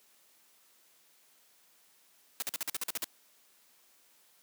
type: noise bursts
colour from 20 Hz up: white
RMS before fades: -34 dBFS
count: 10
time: 2.4-3.043 s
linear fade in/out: 0 ms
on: 22 ms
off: 47 ms
effects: white hiss -65 dBFS RMS until 4.42 s + high-pass 200 Hz 12 dB/octave